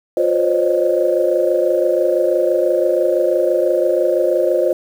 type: tone cluster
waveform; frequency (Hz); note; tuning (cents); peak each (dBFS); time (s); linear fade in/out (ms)
sine; 355.3 / 515 / 541 / 610; F4 / C5 / C#5 / D#5; +30 / -28 / -42 / -34; -18; 0.17-4.73; 2
effects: tanh soft clip ceiling -2 dBFS + 7-bit